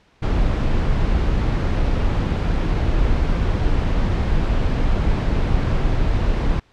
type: noise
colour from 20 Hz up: brown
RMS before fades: -18 dBFS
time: 0.22-6.6 s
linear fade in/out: 10 ms
effects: pink hiss -56 dBFS RMS until 6.72 s + low-pass 4000 Hz 12 dB/octave